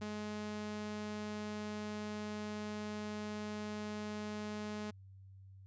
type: tone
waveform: sawtooth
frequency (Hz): 210.8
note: G#3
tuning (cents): +26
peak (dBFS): -36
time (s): 0.01-4.91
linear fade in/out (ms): 10
effects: added 96 Hz sine -53 dBFS peak until 5.66 s + resampled to 16000 Hz